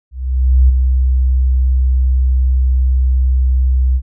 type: tone with ADSR envelope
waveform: sine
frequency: 64.1 Hz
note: C2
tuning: 35 cents flat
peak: -4 dBFS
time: 0.11-4.02 s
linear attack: 580 ms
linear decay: 14 ms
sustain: -5 dB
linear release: 63 ms
effects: none